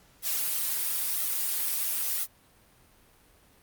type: noise with flanger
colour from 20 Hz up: blue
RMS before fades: -29 dBFS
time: 0.22-2.27 s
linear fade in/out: 50 ms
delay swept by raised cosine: 1.5 to 7.5 ms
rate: 1 Hz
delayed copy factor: +1
effects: pink hiss -60 dBFS RMS until 3.62 s + Opus 48 kbps